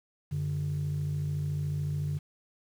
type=tone pair together; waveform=sine; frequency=93.03 / 146.83 Hz; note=F#2 / D3; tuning=+10 / 0 cents; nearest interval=minor sixth; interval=790 cents; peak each=-33 / -28 dBFS; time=0.31-2.19 s; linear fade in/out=20 ms; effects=tanh soft clip ceiling -25 dBFS + 9-bit